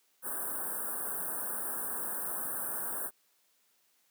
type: band-stop noise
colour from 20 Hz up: white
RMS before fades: -36 dBFS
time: 0.22-3.11 s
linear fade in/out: 50 ms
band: 1700 to 8400 Hz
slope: 96 dB/octave
effects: white hiss -71 dBFS RMS until 4.1 s + high-pass 200 Hz 12 dB/octave